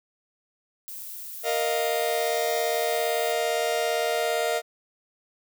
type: noise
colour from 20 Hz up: violet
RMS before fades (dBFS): -38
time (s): 0.88-3.32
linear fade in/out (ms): 0
type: chord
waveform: 45% pulse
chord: Bb suspended fourth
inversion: none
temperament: just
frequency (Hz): 466.2 / 621.6 / 699.2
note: Bb4 / Eb5 / F5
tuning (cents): 0 / -2 / +2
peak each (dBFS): -28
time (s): 1.43-4.62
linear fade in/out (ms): 50
effects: none